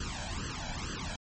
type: noise with flanger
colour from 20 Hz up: pink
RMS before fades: -37 dBFS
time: 0-1.16 s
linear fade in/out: 5 ms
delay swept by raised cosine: 0.65 to 1.27 ms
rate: 2.2 Hz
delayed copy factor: +0.85
effects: MP3 32 kbps